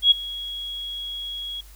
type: tone with ADSR envelope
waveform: sine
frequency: 3320 Hz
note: G#7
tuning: 1 cent flat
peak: -9 dBFS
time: 0.02-1.61 s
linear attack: 91 ms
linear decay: 13 ms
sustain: -20 dB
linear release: 8 ms
effects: added 50 Hz sine -44 dBFS peak until 1.75 s + white hiss -52 dBFS RMS until 1.75 s